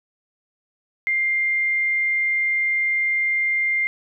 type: tone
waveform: sine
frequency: 2100 Hz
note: C7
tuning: 6 cents sharp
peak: -18 dBFS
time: 1.07-3.87 s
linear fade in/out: 0 ms
effects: none